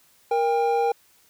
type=tone pair together; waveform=triangle; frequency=469 / 799.4 Hz; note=A#4 / G5; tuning=+11 / +34 cents; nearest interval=major sixth; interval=923 cents; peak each=-20 / -20 dBFS; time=0.31-0.92 s; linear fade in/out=5 ms; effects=white hiss -59 dBFS RMS until 1.29 s